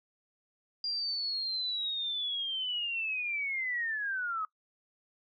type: linear sweep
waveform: sine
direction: down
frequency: 4805 to 1251 Hz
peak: -31 dBFS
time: 0.84-4.45 s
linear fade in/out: 2 ms
effects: noise-tail reverb RT60 0.1 s tail -21 dB re dry